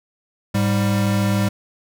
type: tone pair together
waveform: square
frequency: 105.3 / 198.15 Hz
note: G#2 / G3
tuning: +24 / +19 cents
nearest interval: major seventh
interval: 1095 cents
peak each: -20 dBFS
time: 0.54-1.49 s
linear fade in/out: 10 ms
effects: none